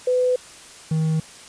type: tone pair in turn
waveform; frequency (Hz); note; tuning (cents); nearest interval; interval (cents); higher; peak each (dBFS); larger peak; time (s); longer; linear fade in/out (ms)
sine / triangle; 502 / 158.47; B4 / D#3; +28 / +32; octave + minor sixth; 1996; first; -16 / -16; neither; 0.07-0.36 / 0.91-1.2; neither; 5
effects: white hiss -43 dBFS RMS until 1.48 s + resampled to 22050 Hz